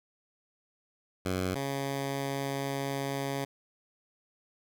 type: tone pair in turn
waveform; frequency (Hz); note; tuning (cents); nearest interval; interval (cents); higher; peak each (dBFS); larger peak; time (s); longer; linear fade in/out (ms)
10% pulse; 92.6 / 138.14; F#2 / C#3; +2 / -6; perfect fifth; 692; second; -21 / -23; first; 1.25-1.55 / 1.55-3.45; second; 10
effects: none